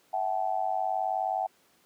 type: tone with amplitude modulation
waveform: sine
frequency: 758 Hz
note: F#5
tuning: 42 cents sharp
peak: -22 dBFS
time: 0.13-1.47 s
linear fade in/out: 10 ms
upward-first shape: sine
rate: 99.5 Hz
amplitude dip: 100%
effects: pink hiss -64 dBFS RMS until 1.85 s + high-pass 200 Hz 12 dB/octave